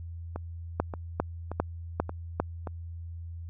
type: two click trains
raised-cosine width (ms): 1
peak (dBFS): -21 / -11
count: 5 / 5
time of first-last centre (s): 0.36-2.672 / 0.8-2.4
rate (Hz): 1.73 / 2.5
effects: added 84 Hz sine -37 dBFS peak until 3.49 s